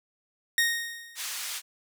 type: tone with exponential decay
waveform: sawtooth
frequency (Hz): 1861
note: A#6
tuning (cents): -3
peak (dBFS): -16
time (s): 0.58-1.37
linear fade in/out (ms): 1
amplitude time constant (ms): 170
type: band-pass noise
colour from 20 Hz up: white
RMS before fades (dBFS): -35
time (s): 1.15-1.62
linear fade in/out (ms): 50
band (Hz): 1300 to 9700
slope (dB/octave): 12
effects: none